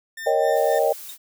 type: tone with tremolo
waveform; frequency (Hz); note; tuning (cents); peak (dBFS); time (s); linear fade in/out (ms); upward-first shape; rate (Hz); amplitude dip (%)
40% pulse; 1801; A6; +40; -30; 0.17-0.79; 5; sine; 3.8; 70
type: chord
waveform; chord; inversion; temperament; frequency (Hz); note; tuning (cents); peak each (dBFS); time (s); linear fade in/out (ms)
sine; Eb dominant seventh; second; equal; 466.2 / 554.4 / 622.3 / 784; Bb4 / Db5 / Eb5 / G5; 0 / 0 / 0 / 0; -23 / -22 / -21 / -24; 0.26-0.93; 10
type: noise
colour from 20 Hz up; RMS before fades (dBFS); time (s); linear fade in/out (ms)
blue; -38; 0.53-1.18; 50
type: tone with exponential decay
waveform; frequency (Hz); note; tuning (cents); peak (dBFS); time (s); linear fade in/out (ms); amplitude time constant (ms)
sawtooth; 3696; A#7; -16; -31; 1.09-1.17; 2; 17
effects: none